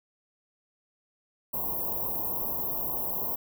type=band-stop noise; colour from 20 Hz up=white; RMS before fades=-31 dBFS; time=1.53-3.36 s; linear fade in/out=10 ms; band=1100 to 12000 Hz; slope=96 dB/octave; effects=none